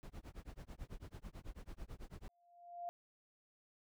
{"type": "noise with tremolo", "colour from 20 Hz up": "brown", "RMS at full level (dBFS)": -47, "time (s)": [0.03, 2.28], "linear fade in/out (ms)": 0, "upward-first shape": "sine", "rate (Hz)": 9.1, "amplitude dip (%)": 100}
{"type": "tone with exponential growth", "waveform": "sine", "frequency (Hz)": 697, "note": "F5", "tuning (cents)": -4, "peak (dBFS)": -39, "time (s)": [2.29, 2.89], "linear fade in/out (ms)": 0, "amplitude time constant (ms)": 130}
{"effects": []}